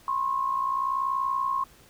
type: tone pair together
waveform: sine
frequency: 1020.3 / 1081 Hz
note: C6 / C#6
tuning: -44 / -44 cents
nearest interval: minor second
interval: 100 cents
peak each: -31 / -25 dBFS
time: 0.08-1.64 s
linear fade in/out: 2 ms
effects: pink hiss -55 dBFS RMS until 1.89 s